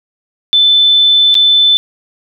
sine tone with dropouts, 3520 Hz, A7, in tune, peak -5 dBFS, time 0.53-1.77 s, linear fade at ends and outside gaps 0 ms, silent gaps 1.343-1.352 s, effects none

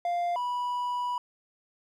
triangle tone pair in turn, 698 / 980.6 Hz, F5 / B5, -1 / -13 cents, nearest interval tritone, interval 588 cents, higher second, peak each -24 / -26 dBFS, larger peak first, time 0.05-0.36 / 0.36-1.18 s, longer second, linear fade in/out 2 ms, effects none

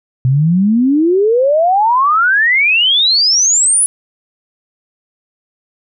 sine exponential sweep, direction up, 124 to 10340 Hz, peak -8 dBFS, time 0.25-3.86 s, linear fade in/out 0 ms, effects none

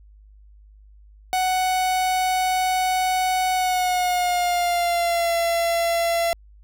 45% pulse tone with pitch glide, 743 to 677.4 Hz, F#5 to E5, +7 to +47 cents, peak -19 dBFS, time 1.33-6.33 s, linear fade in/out 0 ms, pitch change -160 cents, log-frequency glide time 3.52-5.34 s, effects added 51 Hz sine -46 dBFS peak until 6.63 s

